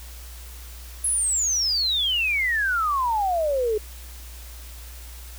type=exponential sweep; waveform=sine; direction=down; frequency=10970 to 414.6 Hz; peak=-20 dBFS; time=1.04-3.78 s; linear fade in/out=5 ms; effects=added 60 Hz sine -38 dBFS peak until 5.38 s + white hiss -45 dBFS RMS until 5.38 s